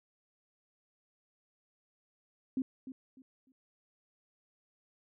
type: tone with echo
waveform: sine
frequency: 261.6 Hz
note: C4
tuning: in tune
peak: -29 dBFS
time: 2.57-2.62 s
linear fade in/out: 2 ms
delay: 300 ms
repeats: 3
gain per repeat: -12 dB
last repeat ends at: 3.52 s
effects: none